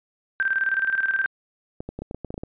sine tone with tremolo, 1568 Hz, G6, in tune, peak -18 dBFS, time 0.4-1.26 s, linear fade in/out 0 ms, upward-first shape square, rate 19 Hz, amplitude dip 65%
clicks, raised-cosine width 2 ms, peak -19 dBFS, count 11, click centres 1.805 / 1.89 / 1.99 / 2.02 / 2.111 / 2.146 / 2.247 / 2.305 / 2.342 / 2.379 / 2.435 s
effects resampled to 8000 Hz

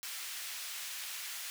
pink high-pass noise, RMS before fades -42 dBFS, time 0.03-1.5 s, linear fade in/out 0 ms, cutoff 2100 Hz, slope 12 dB/octave, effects none

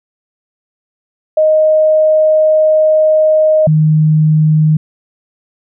sine tone pair in turn, 622.3 / 154.95 Hz, D#5 / D#3, 0 / -7 cents, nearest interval 2 octaves, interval 2407 cents, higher first, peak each -6 dBFS, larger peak neither, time 1.37-3.67 / 3.67-4.77 s, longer first, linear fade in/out 5 ms, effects none

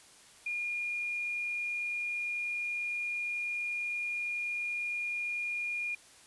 sine tone with quantisation, 2423 Hz, D#7, 47 cents flat, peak -32 dBFS, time 0.46-5.95 s, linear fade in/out 5 ms, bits 10, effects white hiss -57 dBFS RMS until 6.26 s + resampled to 24000 Hz

